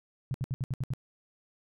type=tone bursts; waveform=sine; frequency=130.81 Hz; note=C3; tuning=in tune; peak=-28 dBFS; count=7; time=0.31-0.936 s; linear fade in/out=0 ms; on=32 ms; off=67 ms; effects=none